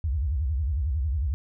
sine tone with vibrato, 71 Hz, C#2, 42 cents sharp, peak -23 dBFS, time 0.04-1.34 s, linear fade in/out 0 ms, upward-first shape sine, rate 11 Hz, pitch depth 290 cents each way, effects none

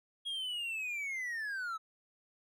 triangle linear sweep, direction down, 3300 to 1277 Hz, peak -34 dBFS, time 0.25-1.78 s, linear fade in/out 20 ms, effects none

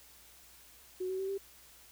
sine tone with pitch steps, 368.9 / 376.7 / 384.6 / 392.6 Hz, F#4 / F#4 / G4 / G4, -5 / +31 / -33 / +3 cents, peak -33 dBFS, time 1-1.38 s, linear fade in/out 10 ms, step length 95 ms, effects added 60 Hz sine -68 dBFS peak until 1.91 s + white hiss -58 dBFS RMS until 1.91 s

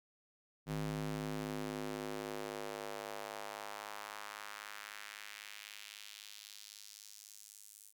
square tone with high-pass filter sweep, 51.9 Hz, G#1, in tune, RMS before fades -45 dBFS, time 0.66-7.93 s, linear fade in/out 50 ms, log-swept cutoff 140 to 8900 Hz, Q 1.4, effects none

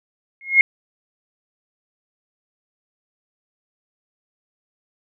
sine tone with exponential growth, 2153 Hz, C7, 49 cents sharp, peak -4 dBFS, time 0.41-0.61 s, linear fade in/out 1 ms, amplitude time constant 43 ms, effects none

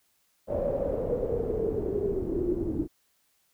pink noise with low-pass filter sweep, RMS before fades -29 dBFS, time 0.47-2.88 s, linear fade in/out 50 ms, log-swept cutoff 590 to 320 Hz, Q 9.8, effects white hiss -70 dBFS RMS until 3.53 s

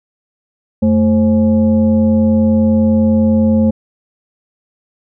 sine tone with frequency modulation, 220 Hz, A3, in tune, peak -8 dBFS, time 0.82-3.71 s, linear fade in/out 10 ms, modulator 310 Hz, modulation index 0.66, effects none

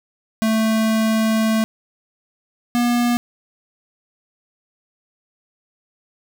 square tone pair in turn, 220.8 / 240.5 Hz, A3 / B3, +6 / -46 cents, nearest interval minor second, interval 148 cents, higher second, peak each -16 dBFS, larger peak neither, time 0.42-1.64 / 2.75-3.17 s, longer first, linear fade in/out 0 ms, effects none

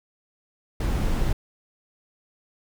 brown noise, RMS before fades -23 dBFS, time 0.8-1.33 s, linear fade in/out 5 ms, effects none

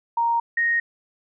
sine tone pair in turn, 932.3 / 1864.6 Hz, A#5 / A#6, 0 / 0 cents, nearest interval octave, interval 1200 cents, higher second, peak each -18 dBFS, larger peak neither, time 0.17-0.4 / 0.57-0.8 s, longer neither, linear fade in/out 5 ms, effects none

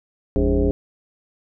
sine tone with frequency modulation, 164.81 Hz, E3, in tune, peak -15 dBFS, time 0.36-0.71 s, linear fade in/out 0 ms, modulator 121 Hz, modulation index 2.7, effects none

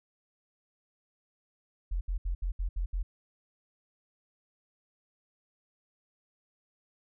sine tone bursts, 43.72 Hz, F1, 3 cents sharp, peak -28 dBFS, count 7, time 1.91-3.03 s, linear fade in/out 10 ms, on 100 ms, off 70 ms, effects none

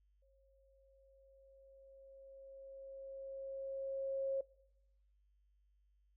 sine tone with exponential growth, 541 Hz, C#5, 42 cents flat, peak -33 dBFS, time 0.22-4.41 s, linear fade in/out 5 ms, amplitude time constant 910 ms, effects noise-tail reverb RT60 0.9 s tail -23 dB re dry + added 50 Hz sine -70 dBFS peak until 6.16 s

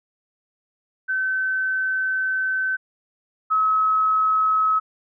sine tone pair in turn, 1530 / 1284.3 Hz, G6 / E6, -42 / -46 cents, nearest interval minor third, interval 304 cents, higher first, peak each -20 / -16 dBFS, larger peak second, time 1.08-2.77 / 3.5-4.8 s, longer first, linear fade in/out 20 ms, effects none

